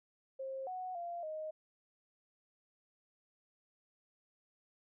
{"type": "tone with pitch steps", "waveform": "sine", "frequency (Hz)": [533, 739, 691, 623], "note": ["C5", "F#5", "F5", "D#5"], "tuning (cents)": [32, -2, -19, 2], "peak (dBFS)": -39, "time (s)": [0.39, 1.51], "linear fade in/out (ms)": 10, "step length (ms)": 280, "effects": []}